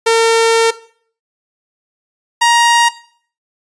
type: tone pair in turn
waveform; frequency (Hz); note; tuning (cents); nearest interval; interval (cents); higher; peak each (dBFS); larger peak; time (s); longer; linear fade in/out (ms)
sawtooth; 455.3 / 941.1; A#4 / A#5; -41 / +16; octave + minor second; 1257; second; -4; neither; 0.06-0.71 / 2.41-2.89; first; 10
effects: noise-tail reverb RT60 0.5 s tail -17 dB re dry + resampled to 22050 Hz